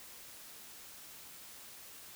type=silence; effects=white hiss -52 dBFS RMS until 2.15 s